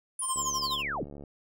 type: linear sweep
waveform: sine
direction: down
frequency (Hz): 9956 to 69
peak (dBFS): -30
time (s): 0.19-1.04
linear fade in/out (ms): 5
type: tone with tremolo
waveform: square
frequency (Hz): 1046.5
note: C6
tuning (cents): 0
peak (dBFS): -29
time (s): 0.21-0.83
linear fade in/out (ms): 50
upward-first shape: sine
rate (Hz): 12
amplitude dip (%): 85
type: click train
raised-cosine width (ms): 2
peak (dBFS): -31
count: 64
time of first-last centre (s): 0.36-1.237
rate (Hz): 71.8
effects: none